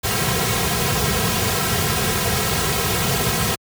pink noise with comb filter, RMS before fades -20 dBFS, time 0.03-3.56 s, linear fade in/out 20 ms, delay 3.4 ms, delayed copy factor -1, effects high-pass 60 Hz 12 dB/octave

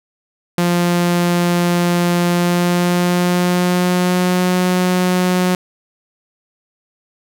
sawtooth tone with pitch glide, 174.61 to 181.71 Hz, F3 to F#3, 0 to -31 cents, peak -9 dBFS, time 0.58-5.55 s, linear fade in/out 2 ms, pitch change +69 cents, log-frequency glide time 2.27-4.57 s, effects none

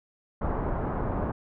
pink low-pass noise, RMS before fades -29 dBFS, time 0.41-1.32 s, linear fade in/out 10 ms, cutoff 1200 Hz, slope 24 dB/octave, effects none

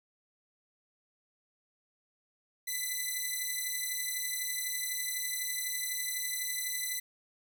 5% pulse beating tone pair, 2000 / 2012 Hz, B6 / B6, +21 / +32 cents, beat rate 12 Hz, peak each -25 / -26 dBFS, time 2.67-7 s, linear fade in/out 10 ms, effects none

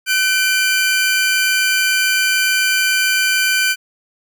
sawtooth tone pair together, 1520 / 2373 Hz, F#6 / D7, +46 / +17 cents, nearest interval minor sixth, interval 771 cents, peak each -12 / -14 dBFS, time 0.06-3.76 s, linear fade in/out 50 ms, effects none

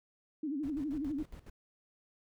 sine tone with vibrato, 290 Hz, D4, 22 cents flat, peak -33 dBFS, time 0.43-1.23 s, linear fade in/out 5 ms, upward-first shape sine, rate 12 Hz, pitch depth 150 cents each way
brown noise with tremolo, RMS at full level -47 dBFS, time 0.63-1.5 s, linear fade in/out 5 ms, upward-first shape square, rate 7.2 Hz, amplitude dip 80%
effects none

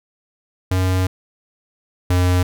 square tone pair in turn, 92.7 / 90.11 Hz, F#2 / F#2, +4 / -45 cents, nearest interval unison, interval 49 cents, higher first, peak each -16 / -14 dBFS, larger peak second, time 0.71-1.07 / 2.1-2.43 s, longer first, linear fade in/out 5 ms, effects none

